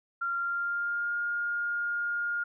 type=tone with pitch glide; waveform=sine; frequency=1384 to 1417.2 Hz; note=F6 to F6; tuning=-16 to +25 cents; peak=-28 dBFS; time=0.21-2.44 s; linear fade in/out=10 ms; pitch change=+41 cents; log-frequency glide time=0.36-1.15 s; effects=none